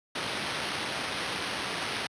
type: noise with sample-and-hold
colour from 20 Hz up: white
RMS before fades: -33 dBFS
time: 0.15-2.07 s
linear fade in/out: 5 ms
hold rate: 7350 Hz
effects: high-pass 100 Hz 12 dB/octave + resampled to 22050 Hz